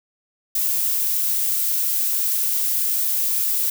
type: noise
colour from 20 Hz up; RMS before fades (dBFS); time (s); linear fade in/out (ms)
violet; -21; 0.55-3.7; 5
effects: none